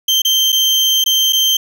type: tone with dropouts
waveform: 35% pulse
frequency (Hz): 3136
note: G7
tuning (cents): 0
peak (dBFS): -9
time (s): 0.08-1.57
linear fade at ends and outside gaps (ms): 5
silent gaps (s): 0.22-0.249 / 0.521-0.526 / 1.041-1.06 / 1.325-1.33
effects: none